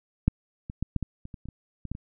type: clicks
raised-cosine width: 5 ms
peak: -7 / -23 / -15 / -13 / -17 / -27 / -27 / -29 / -26 / -24 / -18 / -26 dBFS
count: 12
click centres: 0.28 / 0.699 / 0.826 / 0.963 / 1.027 / 1.254 / 1.342 / 1.456 / 1.487 / 1.853 / 1.916 / 1.951 s
effects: none